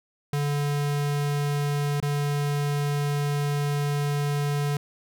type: tone with dropouts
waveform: square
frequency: 144.7 Hz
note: D3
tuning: 25 cents flat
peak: -24 dBFS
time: 0.33-4.77 s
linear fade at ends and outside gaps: 2 ms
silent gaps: 2.002-2.026 s
effects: none